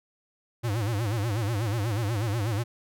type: tone with vibrato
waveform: square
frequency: 108.9 Hz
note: A2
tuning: 17 cents flat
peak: -26 dBFS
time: 0.63-2.64 s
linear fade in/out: 20 ms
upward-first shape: sine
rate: 8.2 Hz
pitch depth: 180 cents each way
effects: none